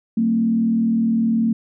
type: tone with frequency modulation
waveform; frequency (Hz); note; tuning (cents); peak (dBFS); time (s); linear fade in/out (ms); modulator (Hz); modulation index
sine; 226.2; A3; +48; -15; 0.17-1.53; 5; 39.6; 0.54
effects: none